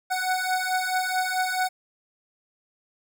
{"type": "beating tone pair", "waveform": "25% pulse", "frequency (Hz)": [740, 744.6], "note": ["F#5", "F#5"], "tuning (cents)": [0, 11], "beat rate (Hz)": 4.6, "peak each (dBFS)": -23, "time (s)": [0.1, 1.69], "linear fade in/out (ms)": 20, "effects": []}